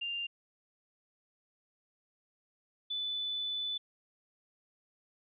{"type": "tone pair in turn", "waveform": "sine", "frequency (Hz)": [2794, 3492], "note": ["F7", "A7"], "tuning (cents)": [0, -14], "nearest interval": "major third", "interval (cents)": 386, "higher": "second", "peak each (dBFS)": [-34, -33], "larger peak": "second", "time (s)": [[0.01, 0.27], [2.9, 3.78]], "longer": "second", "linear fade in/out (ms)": 10, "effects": []}